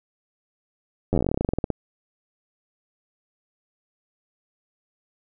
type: slowing click train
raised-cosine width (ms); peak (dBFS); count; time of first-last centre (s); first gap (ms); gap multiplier
2; -9; 21; 1.13-1.703; 10; 1.1
effects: none